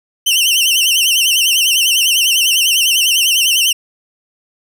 sawtooth tone with vibrato, 2910 Hz, F#7, 29 cents flat, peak -7 dBFS, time 0.26-3.73 s, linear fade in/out 10 ms, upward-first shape sine, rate 10 Hz, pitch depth 130 cents each way, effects none

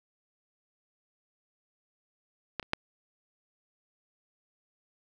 clicks, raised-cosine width 0.3 ms, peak -15 / -29 / -10 dBFS, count 3, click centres 2.597 / 2.628 / 2.734 s, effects none

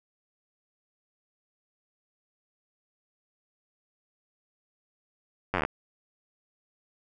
slowing click train, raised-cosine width 0.5 ms, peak -11 dBFS, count 10, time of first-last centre 5.54-5.65 s, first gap 10 ms, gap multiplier 1.05, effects none

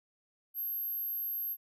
sine tone, 12544 Hz, G9, in tune, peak -33 dBFS, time 0.54-1.57 s, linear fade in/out 50 ms, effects none

